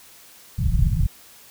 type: low-pass noise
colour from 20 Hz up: pink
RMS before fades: -19 dBFS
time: 0.58-1.07 s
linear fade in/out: 10 ms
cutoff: 170 Hz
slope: 48 dB/octave
effects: white hiss -48 dBFS RMS until 1.5 s